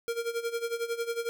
square tone with tremolo, 466.2 Hz, A#4, in tune, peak -28 dBFS, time 0.08-1.29 s, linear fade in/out 0 ms, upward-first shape sine, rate 11 Hz, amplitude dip 80%, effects none

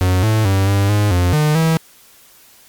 45% pulse tone with pitch steps, 91.8 / 109.3 / 96.9 / 99.3 / 103.8 / 89 / 151.4 / 161.8 Hz, F#2 / A2 / G2 / G2 / G#2 / F2 / D#3 / E3, -13 / -11 / -20 / +23 / 0 / +33 / -47 / -32 cents, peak -12 dBFS, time 0.01-1.77 s, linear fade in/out 0 ms, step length 220 ms, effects white hiss -47 dBFS RMS until 2.68 s + Opus 48 kbps

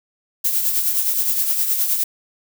violet noise with tremolo, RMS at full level -17 dBFS, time 0.44-2.04 s, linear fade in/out 10 ms, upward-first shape triangle, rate 9.6 Hz, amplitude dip 55%, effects none

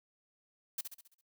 blue noise with echo, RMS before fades -36 dBFS, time 0.78-0.81 s, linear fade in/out 5 ms, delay 67 ms, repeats 6, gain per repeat -6 dB, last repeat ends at 1.212 s, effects noise-tail reverb RT60 0.1 s tail -23 dB re dry

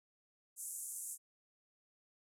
pink band-pass noise, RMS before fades -45 dBFS, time 0.56-1.18 s, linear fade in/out 50 ms, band 7200 to 12000 Hz, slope 48 dB/octave, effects none

